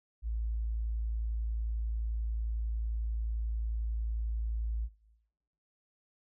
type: tone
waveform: sine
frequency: 55.6 Hz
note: A1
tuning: 19 cents sharp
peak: -31 dBFS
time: 0.22-4.89 s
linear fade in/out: 50 ms
effects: noise-tail reverb RT60 0.9 s tail -18 dB re dry